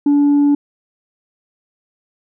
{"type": "tone", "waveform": "sine", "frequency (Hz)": 287.8, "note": "D4", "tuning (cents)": -35, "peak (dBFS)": -7, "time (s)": [0.06, 0.55], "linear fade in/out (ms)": 5, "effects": ["tanh soft clip ceiling -8 dBFS"]}